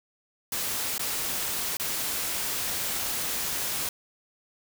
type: noise with dropouts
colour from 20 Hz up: white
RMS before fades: -30 dBFS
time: 0.52-3.89 s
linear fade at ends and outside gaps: 2 ms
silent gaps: 0.981-0.994 / 1.77-1.797 s
effects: none